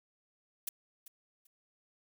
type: noise with echo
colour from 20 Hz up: blue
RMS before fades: -36 dBFS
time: 0.67-0.69 s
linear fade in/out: 5 ms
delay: 390 ms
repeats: 2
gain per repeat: -14 dB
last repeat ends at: 1.47 s
effects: none